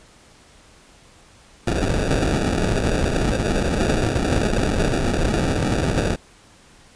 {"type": "noise with sample-and-hold", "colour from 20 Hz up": "pink", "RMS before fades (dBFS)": -20, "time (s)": [1.67, 6.16], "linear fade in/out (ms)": 5, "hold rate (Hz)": 1050, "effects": ["pink hiss -50 dBFS RMS until 6.95 s", "resampled to 22050 Hz"]}